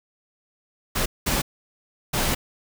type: noise bursts at uneven times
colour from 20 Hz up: pink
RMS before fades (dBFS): -23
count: 3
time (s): 0.95-1.06 / 1.26-1.42 / 2.13-2.35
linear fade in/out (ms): 10
effects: none